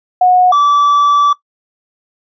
sine / triangle tone pair in turn, 729 / 1157.2 Hz, F#5 / D6, -26 / -26 cents, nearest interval minor sixth, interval 800 cents, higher second, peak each -5 dBFS, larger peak neither, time 0.21-0.52 / 0.52-1.33 s, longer second, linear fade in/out 5 ms, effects noise-tail reverb RT60 0.1 s tail -18 dB re dry + resampled to 16000 Hz

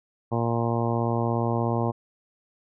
harmonic tone, 116.9 Hz, A#2, 5 cents sharp, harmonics 1 / 2 / 3 / 4 / 5 / 6 / 7 / 8 / 9, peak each -26 / -29 / -31 / -32 / -33 / -34 / -34 / -35 / -36 dBFS, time 0.31-1.92 s, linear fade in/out 20 ms, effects none

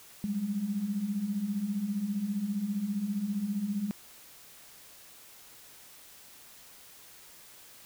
sine beating tone pair, 191.2 / 206.2 Hz, G3 / G#3, -43 / -12 cents, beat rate 15 Hz, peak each -36 / -30 dBFS, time 0.24-3.91 s, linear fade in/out 0 ms, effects white hiss -53 dBFS RMS until 7.85 s

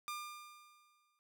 sawtooth tone with exponential decay, 1200 Hz, D6, 37 cents sharp, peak -35 dBFS, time 0.08-1.19 s, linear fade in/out 0 ms, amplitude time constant 240 ms, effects none

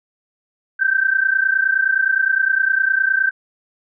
sine tone pair together, 1543 / 1572.7 Hz, G6 / G6, -28 / +5 cents, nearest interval unison, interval 33 cents, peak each -17 dBFS, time 0.79-3.31 s, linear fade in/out 20 ms, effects none

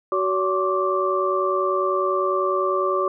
sine tone cluster, 375.9 / 568 / 1076 / 1166 Hz, F#4 / C#5 / C6 / D6, +27 / +42 / +48 / -13 cents, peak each -23 / -25 / -29 / -23 dBFS, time 0.12-3.08 s, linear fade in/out 2 ms, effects none

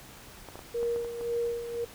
clicks, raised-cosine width 1 ms, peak -28 dBFS, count 7, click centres 0.487 / 0.556 / 0.592 / 0.83 / 0.961 / 1.047 / 1.211 s
sine tone with tremolo, 471 Hz, A#4, 18 cents sharp, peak -26 dBFS, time 0.74-1.85 s, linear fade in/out 10 ms, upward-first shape sine, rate 1.9 Hz, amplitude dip 65%
effects pink hiss -49 dBFS RMS until 1.94 s

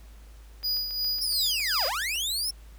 click train, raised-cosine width 0.2 ms, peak -30 dBFS, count 12, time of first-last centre 0.63-2.158 s, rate 7.2 Hz
square tone with tremolo, 4920 Hz, D#8, 20 cents flat, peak -25 dBFS, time 0.63-1.9 s, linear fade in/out 20 ms, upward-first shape sine, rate 2.8 Hz, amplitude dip 55%
sawtooth linear two-way sweep, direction down then up, 5450 to 493.9 to 5450 Hz, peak -24 dBFS, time 1.21-2.51 s, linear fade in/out 10 ms, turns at 1.86 s
effects added 53 Hz sine -45 dBFS peak until 2.78 s + pink hiss -58 dBFS RMS until 2.78 s

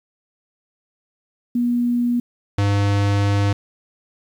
sine / square tone pair in turn, 241.2 / 100.89 Hz, B3 / G#2, -41 / -50 cents, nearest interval octave + minor third, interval 1509 cents, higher first, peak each -16 dBFS, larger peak neither, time 1.55-2.2 / 2.58-3.53 s, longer second, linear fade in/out 5 ms, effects low-pass 6000 Hz 12 dB/octave + 8-bit

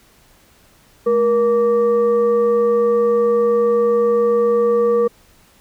sine tone with frequency modulation, 473.8 Hz, A#4, 28 cents sharp, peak -12 dBFS, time 1.06-5.08 s, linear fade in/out 10 ms, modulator 687 Hz, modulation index 0.44, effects pink hiss -52 dBFS RMS until 5.6 s

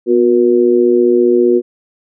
sine tone with amplitude modulation, 361.6 Hz, F#4, 40 cents flat, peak -3 dBFS, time 0.06-1.62 s, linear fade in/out 50 ms, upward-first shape sine, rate 115 Hz, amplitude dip 95%, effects none

